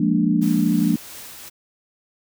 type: chord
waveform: sine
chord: Bb dominant seventh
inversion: second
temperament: equal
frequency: 174.61 / 207.7 / 233.1 / 293.7 Hz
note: F3 / Ab3 / Bb3 / D4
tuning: 0 / 0 / 0 / 0 cents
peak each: -21 dBFS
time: 0-0.96 s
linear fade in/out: 5 ms
type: noise with tremolo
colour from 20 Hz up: white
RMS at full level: -37 dBFS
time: 0.41-1.5 s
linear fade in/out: 20 ms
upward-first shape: triangle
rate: 2.9 Hz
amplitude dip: 30%
effects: none